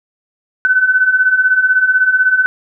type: beating tone pair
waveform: sine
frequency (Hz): 1500 / 1516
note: F#6 / F#6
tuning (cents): +23 / +42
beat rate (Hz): 16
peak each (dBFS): -15 / -10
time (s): 0.65-2.46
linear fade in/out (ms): 0
effects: none